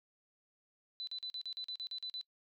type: tone bursts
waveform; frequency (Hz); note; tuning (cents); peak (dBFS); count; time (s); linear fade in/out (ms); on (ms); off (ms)
sine; 4000; B7; +21; -39; 11; 1-2.212; 0; 72; 42
effects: noise-tail reverb RT60 0.1 s tail -24 dB re dry